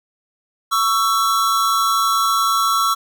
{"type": "tone pair together", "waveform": "square", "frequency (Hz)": [1119.2, 1331], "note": ["C#6", "E6"], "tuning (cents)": [16, 16], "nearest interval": "minor third", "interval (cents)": 300, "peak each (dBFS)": [-19, -18], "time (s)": [0.71, 2.95], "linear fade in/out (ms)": 20, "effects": []}